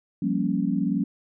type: chord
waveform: sine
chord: G half-diminished seventh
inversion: third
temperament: equal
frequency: 174.61 / 196 / 233.1 / 277.2 Hz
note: F3 / G3 / Bb3 / Db4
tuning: 0 / 0 / 0 / 0 cents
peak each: -28 / -26 / -28 / -27 dBFS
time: 0.22-1.04 s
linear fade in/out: 5 ms
effects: none